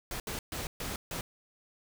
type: noise bursts at uneven times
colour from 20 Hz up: pink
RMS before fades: -37 dBFS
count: 5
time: 0.11-0.2 / 0.27-0.39 / 0.52-0.67 / 0.8-0.96 / 1.11-1.21 s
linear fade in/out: 2 ms
effects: none